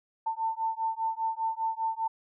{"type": "beating tone pair", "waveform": "sine", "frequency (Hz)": [893, 898], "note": ["A5", "A5"], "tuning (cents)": [25, 35], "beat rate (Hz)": 5, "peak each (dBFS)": -31, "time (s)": [0.26, 2.08], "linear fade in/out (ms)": 10, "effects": []}